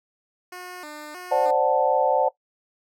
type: tone with vibrato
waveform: 10% pulse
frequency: 329.6 Hz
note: E4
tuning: in tune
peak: -28 dBFS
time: 0.52-1.51 s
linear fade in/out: 5 ms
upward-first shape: square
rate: 1.6 Hz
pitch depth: 160 cents each way
type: chord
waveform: sine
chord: D dominant seventh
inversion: third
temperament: equal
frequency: 523.3 / 587.3 / 740 / 880 Hz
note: C5 / D5 / F#5 / A5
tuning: 0 / 0 / 0 / 0 cents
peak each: -23 dBFS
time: 1.31-2.29 s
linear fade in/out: 10 ms
effects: noise-tail reverb RT60 0.1 s tail -18 dB re dry